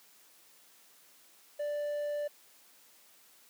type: tone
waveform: triangle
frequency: 587.3 Hz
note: D5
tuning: in tune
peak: -30 dBFS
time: 1.59-2.28 s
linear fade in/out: 10 ms
effects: white hiss -61 dBFS RMS until 3.49 s + high-pass 200 Hz 12 dB/octave